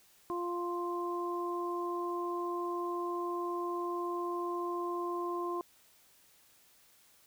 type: harmonic tone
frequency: 349.2 Hz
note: F4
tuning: in tune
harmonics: 1 / 2 / 3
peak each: -35 / -44 / -37 dBFS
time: 0.3-5.61 s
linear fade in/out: 0 ms
effects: white hiss -64 dBFS RMS until 7.26 s